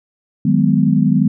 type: chord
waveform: sine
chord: G# minor seventh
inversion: second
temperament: just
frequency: 155.74 / 186.89 / 207.7 / 249.2 Hz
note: D#3 / F#3 / G#3 / B3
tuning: +2 / +18 / 0 / +16 cents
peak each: -16 dBFS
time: 0.45-1.28 s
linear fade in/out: 5 ms
effects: none